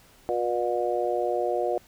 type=harmonic tone; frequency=120 Hz; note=B2; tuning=49 cents flat; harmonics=3 / 4 / 5 / 6; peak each=-29 / -29 / -29 / -29 dBFS; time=0.29-1.78 s; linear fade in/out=0 ms; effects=pink hiss -56 dBFS RMS until 1.87 s